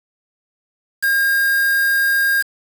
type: tone with quantisation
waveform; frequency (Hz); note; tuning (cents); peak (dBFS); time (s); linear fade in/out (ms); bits
triangle; 1614; G#6; -50; -12; 1.02-2.43; 20; 4
effects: none